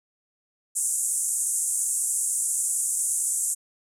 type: band-pass noise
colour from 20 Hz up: white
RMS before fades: -26 dBFS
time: 0.75-3.55 s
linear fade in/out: 20 ms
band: 7300 to 10000 Hz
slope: 48 dB/octave
effects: none